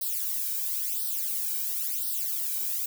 violet noise with flanger, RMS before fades -30 dBFS, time 0.01-2.86 s, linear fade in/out 5 ms, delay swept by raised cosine 0.21 to 1.31 ms, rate 0.97 Hz, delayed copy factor +0.85, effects none

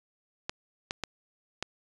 clicks, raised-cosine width 0.2 ms, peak -14 dBFS, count 4, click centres 0.495 / 0.909 / 1.037 / 1.626 s, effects resampled to 22050 Hz

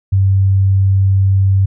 sine tone, 96.8 Hz, G2, 21 cents flat, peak -8 dBFS, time 0.12-1.66 s, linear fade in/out 10 ms, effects none

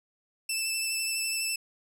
15% pulse tone with vibrato, 2649 Hz, E7, 8 cents sharp, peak -21 dBFS, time 0.49-1.56 s, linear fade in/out 5 ms, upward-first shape sine, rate 12 Hz, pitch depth 17 cents each way, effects none

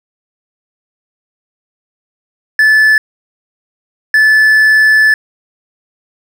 triangle tone bursts at uneven times, 1739 Hz, A6, 21 cents flat, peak -3 dBFS, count 2, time 2.59-2.98 / 4.14-5.14 s, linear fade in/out 2 ms, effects none

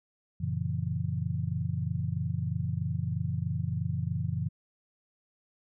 sine chord, F# dominant seventh, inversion none, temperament just, 92.5 / 115.62 / 138.75 / 166.5 Hz, F#2 / A#2 / C#3 / E3, 0 / -14 / +2 / +18 cents, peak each -34 dBFS, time 0.4-4.49 s, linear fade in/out 10 ms, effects none

